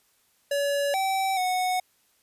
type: tone with pitch steps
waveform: square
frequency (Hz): 568 / 770 / 736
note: C#5 / G5 / F#5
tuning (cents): +42 / -31 / -9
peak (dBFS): -24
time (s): 0.51-1.8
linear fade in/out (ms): 5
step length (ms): 430
effects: white hiss -66 dBFS RMS until 2.22 s + resampled to 32000 Hz